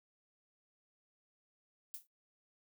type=noise with exponential decay; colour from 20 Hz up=violet; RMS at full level=-41 dBFS; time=1.94-2.07 s; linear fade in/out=0 ms; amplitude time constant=27 ms; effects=noise-tail reverb RT60 0.1 s tail -17 dB re dry